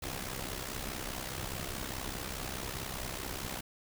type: noise with amplitude modulation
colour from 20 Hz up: pink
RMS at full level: -36 dBFS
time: 0.02-3.61 s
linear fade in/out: 10 ms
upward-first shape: sine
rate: 64.8 Hz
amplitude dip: 70%
effects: none